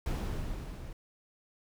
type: noise with level ramp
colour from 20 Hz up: brown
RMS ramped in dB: -31 to -44 dBFS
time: 0.06-0.93 s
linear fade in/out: 2 ms
effects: none